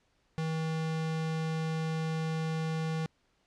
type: tone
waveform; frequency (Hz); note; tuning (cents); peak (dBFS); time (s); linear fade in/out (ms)
square; 160; D#3; +49; -31; 0.38-3.06; 0
effects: pink hiss -72 dBFS RMS until 3.46 s + low-pass 6000 Hz 12 dB/octave